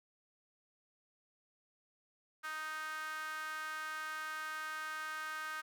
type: tone with high-pass filter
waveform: sawtooth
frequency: 311.1 Hz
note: D#4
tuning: in tune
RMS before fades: -42 dBFS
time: 2.43-5.62 s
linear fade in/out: 20 ms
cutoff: 1400 Hz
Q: 8.2
effects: none